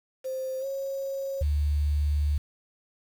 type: tone with pitch glide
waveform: sine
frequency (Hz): 523 to 544.6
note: C5 to C#5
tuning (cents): -1 to -31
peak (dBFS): -29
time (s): 0.24-1.43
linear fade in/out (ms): 20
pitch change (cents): +70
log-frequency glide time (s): 0.6-0.65
type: tone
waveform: sine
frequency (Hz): 73.42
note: D2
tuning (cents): 0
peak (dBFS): -22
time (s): 1.41-2.38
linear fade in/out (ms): 5
effects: 8-bit